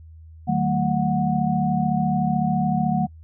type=tone cluster; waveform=sine; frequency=154.8 / 190.7 / 224.5 / 734 Hz; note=D#3 / G3 / A3 / F#5; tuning=-9 / -47 / +35 / -14 cents; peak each=-24 dBFS; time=0.47-3.07 s; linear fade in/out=20 ms; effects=noise-tail reverb RT60 0.1 s tail -26 dB re dry + added 80 Hz sine -41 dBFS peak until 3.23 s